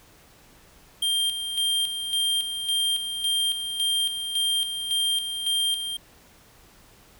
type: tone with tremolo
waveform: square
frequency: 3185 Hz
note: G7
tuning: 27 cents sharp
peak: -22 dBFS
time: 1.02-5.97 s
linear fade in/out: 5 ms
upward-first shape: square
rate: 1.8 Hz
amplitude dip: 55%
effects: pink hiss -54 dBFS RMS until 7.19 s